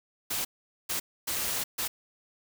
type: noise bursts at uneven times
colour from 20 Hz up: white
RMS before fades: -31 dBFS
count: 4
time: 0.3-0.45 / 0.89-1 / 1.27-1.64 / 1.78-1.88 s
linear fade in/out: 10 ms
effects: none